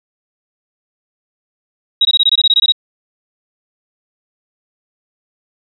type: tone bursts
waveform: sine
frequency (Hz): 3821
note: A#7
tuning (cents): +42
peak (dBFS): -7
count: 12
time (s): 2.01-2.722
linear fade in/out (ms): 5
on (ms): 41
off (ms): 20
effects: none